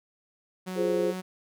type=tone; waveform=sawtooth; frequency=185 Hz; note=F#3; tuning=in tune; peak=-29 dBFS; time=0.66-1.22 s; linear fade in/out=20 ms
type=chord; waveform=sine; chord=F minor; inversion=none; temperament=equal; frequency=349.2 / 415.3 / 523.3 Hz; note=F4 / Ab4 / C5; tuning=0 / 0 / 0 cents; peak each=-28 dBFS; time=0.75-1.14 s; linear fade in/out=50 ms
effects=none